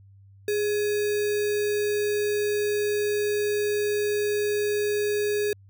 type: tone with sample-and-hold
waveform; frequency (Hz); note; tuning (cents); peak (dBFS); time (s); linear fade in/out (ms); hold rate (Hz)
sine; 415.3; G#4; 0; -22; 0.48-5.53; 2; 2100
effects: added 98 Hz sine -49 dBFS peak until 5.69 s